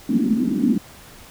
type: band-pass noise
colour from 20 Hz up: pink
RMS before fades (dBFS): -19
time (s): 0.09-0.78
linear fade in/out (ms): 5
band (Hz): 200 to 300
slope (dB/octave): 48
effects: pink hiss -44 dBFS RMS until 1.3 s